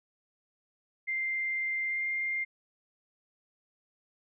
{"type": "tone with pitch glide", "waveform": "sine", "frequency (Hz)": [2094, 2109], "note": ["C7", "C7"], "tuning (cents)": [1, 13], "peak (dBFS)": -29, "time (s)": [1.07, 2.45], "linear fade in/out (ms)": 20, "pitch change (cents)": 12, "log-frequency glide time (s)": [1.88, 2.05], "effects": []}